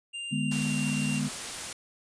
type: tone with pitch glide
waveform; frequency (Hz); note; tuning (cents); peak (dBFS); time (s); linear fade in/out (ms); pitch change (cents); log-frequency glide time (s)
square; 2794 to 2770; F7 to F7; 0 to -15; -35; 0.13-1.2; 20; -15; 0.3-0.63
type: chord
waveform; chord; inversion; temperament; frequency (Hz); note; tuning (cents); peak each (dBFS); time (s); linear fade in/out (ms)
sine; G# diminished; second; equal with one note detuned; 150.09 / 207.7 / 246.9; D3 / G#3 / B3; +38 / 0 / 0; -31; 0.31-1.29; 20
type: noise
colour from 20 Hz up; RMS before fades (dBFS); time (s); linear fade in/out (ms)
white; -36; 0.51-1.73; 5
effects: resampled to 22050 Hz